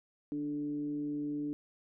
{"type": "tone with frequency modulation", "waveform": "sine", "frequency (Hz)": 293.7, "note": "D4", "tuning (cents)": 0, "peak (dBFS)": -33, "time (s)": [0.32, 1.53], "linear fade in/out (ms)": 0, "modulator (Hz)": 144, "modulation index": 0.36, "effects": []}